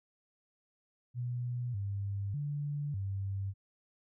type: tone with pitch steps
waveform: sine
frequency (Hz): 122.4 / 99.7 / 145.3 / 97.8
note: B2 / G2 / D3 / G2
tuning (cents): -15 / +30 / -18 / -4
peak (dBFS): -33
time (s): 1.14-3.54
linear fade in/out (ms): 50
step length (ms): 600
effects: none